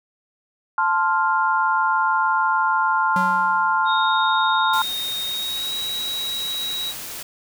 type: chord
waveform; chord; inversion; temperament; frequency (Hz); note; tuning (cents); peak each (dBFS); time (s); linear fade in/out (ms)
sine; F major; first; equal; 880 / 1046.5 / 1396.9; A5 / C6 / F6; 0 / 0 / 0; -21; 0.78-4.82; 2
type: tone with exponential decay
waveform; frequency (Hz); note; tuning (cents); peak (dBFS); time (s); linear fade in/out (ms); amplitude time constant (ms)
square; 185; F#3; 0; -23; 3.16-3.9; 2; 160
type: tone with pitch glide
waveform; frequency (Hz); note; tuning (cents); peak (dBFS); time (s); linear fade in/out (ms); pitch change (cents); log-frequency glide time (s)
sine; 3712 to 3845; A#7 to B7; -8 to -47; -24; 3.85-6.94; 50; +61; 5.24-5.76
type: noise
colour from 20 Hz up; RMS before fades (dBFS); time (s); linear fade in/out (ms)
white; -33; 4.73-7.23; 5
effects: none